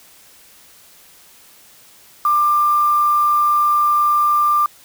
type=tone with quantisation; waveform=sine; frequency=1189 Hz; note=D6; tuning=21 cents sharp; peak=-12 dBFS; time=2.25-4.66 s; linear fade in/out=2 ms; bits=5; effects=white hiss -47 dBFS RMS until 4.84 s